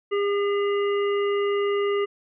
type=harmonic tone; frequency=404.7 Hz; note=G#4; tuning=45 cents flat; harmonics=1 / 3 / 5 / 7; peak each=-21 / -31 / -35 / -38 dBFS; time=0.11-2.06 s; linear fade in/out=20 ms; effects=none